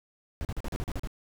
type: noise bursts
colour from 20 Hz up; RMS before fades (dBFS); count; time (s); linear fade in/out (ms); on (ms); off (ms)
brown; -32; 9; 0.41-1.073; 0; 39; 39
effects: none